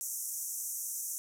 pink band-pass noise, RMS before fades -38 dBFS, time 0.01-1.18 s, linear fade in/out 0 ms, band 5800 to 15000 Hz, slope 96 dB/octave, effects none

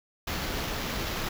pink noise with sample-and-hold, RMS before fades -32 dBFS, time 0.27-1.29 s, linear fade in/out 5 ms, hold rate 8820 Hz, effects none

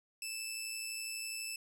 15% pulse tone with amplitude modulation, 2637 Hz, E7, in tune, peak -30 dBFS, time 0.22-1.56 s, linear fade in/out 2 ms, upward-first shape sine, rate 112 Hz, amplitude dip 40%, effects none

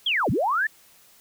sine linear two-way sweep, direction down then up, 3400 to 87.31 to 1823 Hz, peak -20 dBFS, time 0.06-0.67 s, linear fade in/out 5 ms, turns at 0.3 s, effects white hiss -55 dBFS RMS until 1.2 s

